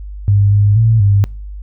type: tone with pitch steps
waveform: sine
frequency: 100.7 / 102.4 / 112.3 / 100.5 Hz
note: G2 / G#2 / A2 / G2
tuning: +47 / -24 / +36 / +44 cents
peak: -7 dBFS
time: 0.28-1.24 s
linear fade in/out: 0 ms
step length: 240 ms
effects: noise-tail reverb RT60 0.4 s tail -26 dB re dry + added 50 Hz sine -25 dBFS peak until 1.62 s